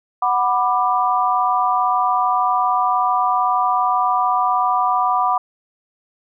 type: chord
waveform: sine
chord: B minor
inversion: second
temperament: just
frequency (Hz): 740.8 / 987.8 / 1185.3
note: F#5 / B5 / D6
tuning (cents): +2 / 0 / +16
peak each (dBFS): -19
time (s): 0.22-5.38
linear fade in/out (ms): 5
effects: none